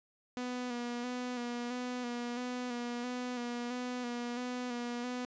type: tone with vibrato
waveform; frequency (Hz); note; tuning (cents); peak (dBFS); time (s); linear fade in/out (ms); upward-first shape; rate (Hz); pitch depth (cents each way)
sawtooth; 244.5; B3; -17; -32; 0.37-5.25; 0; square; 1.5; 28
effects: resampled to 16000 Hz + 11-bit

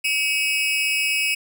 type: tone with amplitude modulation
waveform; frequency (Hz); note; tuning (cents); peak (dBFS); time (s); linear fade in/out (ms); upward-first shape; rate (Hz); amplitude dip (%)
40% pulse; 2563; E7; -49; -14; 0.04-1.35; 10; sine; 284; 95
effects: none

